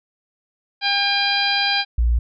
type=harmonic tone; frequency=803 Hz; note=G5; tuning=41 cents sharp; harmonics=1 / 2 / 3 / 4 / 5 / 6; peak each=-24 / -24 / -24 / -24 / -24 / -24 dBFS; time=0.81-1.85 s; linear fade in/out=50 ms
type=tone; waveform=sine; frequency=58.6 Hz; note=A#1; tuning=10 cents sharp; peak=-14 dBFS; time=1.98-2.19 s; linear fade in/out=5 ms
effects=none